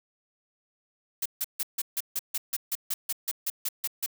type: noise bursts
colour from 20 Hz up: blue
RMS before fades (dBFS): -29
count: 16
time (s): 1.22-4.062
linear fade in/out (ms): 5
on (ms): 37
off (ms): 150
effects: none